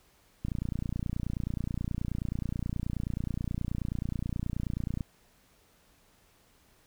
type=click train; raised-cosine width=5 ms; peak=-20 dBFS; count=135; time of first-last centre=0.45-5.008 s; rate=29.4 Hz; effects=pink hiss -64 dBFS RMS until 6.86 s